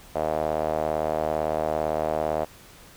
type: tone with band-pass filter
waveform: sawtooth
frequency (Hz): 77.78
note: D#2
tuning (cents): 0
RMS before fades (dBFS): -26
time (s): 0.15-2.45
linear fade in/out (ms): 10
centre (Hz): 640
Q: 4
effects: pink hiss -49 dBFS RMS until 2.96 s